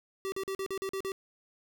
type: tone bursts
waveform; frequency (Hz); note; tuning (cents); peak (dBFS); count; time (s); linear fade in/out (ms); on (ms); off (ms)
square; 386.5; G4; -24; -33; 8; 0.25-1.119; 0; 71; 43
effects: none